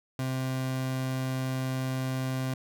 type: tone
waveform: 30% pulse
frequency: 130.6 Hz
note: C3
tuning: 3 cents flat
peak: -26 dBFS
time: 0.19-2.54 s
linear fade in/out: 2 ms
effects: none